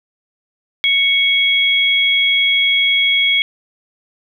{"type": "tone pair together", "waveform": "sine", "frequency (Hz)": [2220, 3314], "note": ["C#7", "G#7"], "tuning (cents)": [2, -4], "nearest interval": "perfect fifth", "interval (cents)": 694, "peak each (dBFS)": -14, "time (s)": [0.84, 3.42], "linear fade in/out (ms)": 0, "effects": []}